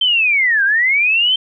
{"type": "linear two-way sweep", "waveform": "sine", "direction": "down then up", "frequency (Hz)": [3136, 1545, 3136], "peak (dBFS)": -11, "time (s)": [0.01, 1.36], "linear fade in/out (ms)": 5, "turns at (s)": 0.64, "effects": []}